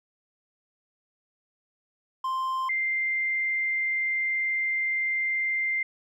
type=tone pair in turn; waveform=triangle / sine; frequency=1046.5 / 2093 Hz; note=C6 / C7; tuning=0 / 0 cents; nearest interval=octave; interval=1200 cents; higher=second; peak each=-24 dBFS; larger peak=neither; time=2.24-2.69 / 2.69-5.83 s; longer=second; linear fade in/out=5 ms; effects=none